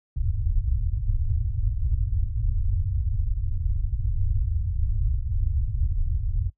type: low-pass noise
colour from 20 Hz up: pink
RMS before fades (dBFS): -24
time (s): 0.16-6.5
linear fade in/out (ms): 2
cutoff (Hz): 110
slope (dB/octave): 48
effects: noise-tail reverb RT60 0.1 s tail -20 dB re dry